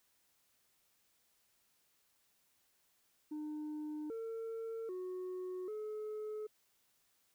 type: tone with pitch steps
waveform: sine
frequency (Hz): 303.1 / 452.4 / 367.4 / 427.8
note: D#4 / A4 / F#4 / A4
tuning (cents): -45 / +48 / -12 / -49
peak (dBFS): -37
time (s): 3.31-6.47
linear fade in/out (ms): 10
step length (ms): 790
effects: tanh soft clip ceiling -39 dBFS + white hiss -75 dBFS RMS until 7.34 s